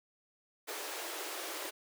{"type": "high-pass noise", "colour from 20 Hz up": "pink", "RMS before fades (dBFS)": -41, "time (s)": [0.67, 1.71], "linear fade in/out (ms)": 20, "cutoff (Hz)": 310, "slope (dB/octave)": 96, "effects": []}